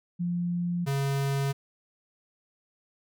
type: tone pair in turn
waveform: sine / square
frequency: 174.61 / 138.35 Hz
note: F3 / C#3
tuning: 0 / -3 cents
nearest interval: major third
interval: 403 cents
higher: first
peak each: -26 / -26 dBFS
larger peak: neither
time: 0.19-0.86 / 0.86-1.53 s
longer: neither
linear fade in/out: 20 ms
effects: none